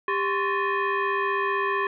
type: tone with frequency modulation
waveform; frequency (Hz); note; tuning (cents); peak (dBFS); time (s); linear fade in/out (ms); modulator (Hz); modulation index
sine; 321.7; E4; -42; -22; 0.08-1.87; 2; 719; 2.4
effects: none